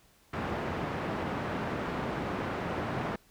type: band-pass noise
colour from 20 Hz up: pink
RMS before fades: -34 dBFS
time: 0.33-3.16 s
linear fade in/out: 5 ms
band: 110 to 1600 Hz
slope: 12 dB/octave
effects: pink hiss -63 dBFS RMS until 3.3 s